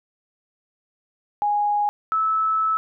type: tone pair in turn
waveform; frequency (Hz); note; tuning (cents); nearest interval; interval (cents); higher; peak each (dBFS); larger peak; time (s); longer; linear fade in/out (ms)
sine; 827 / 1305.2; G#5 / E6; -8 / -18; minor sixth; 790; second; -18; neither; 1.42-1.89 / 2.12-2.77; second; 0
effects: none